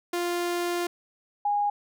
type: tone pair in turn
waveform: sawtooth / sine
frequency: 349.2 / 821.5 Hz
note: F4 / G#5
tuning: 0 / -19 cents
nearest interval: octave + minor third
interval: 1481 cents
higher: second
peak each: -22 dBFS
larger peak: neither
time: 0.13-0.87 / 1.45-1.7 s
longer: first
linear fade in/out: 5 ms
effects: none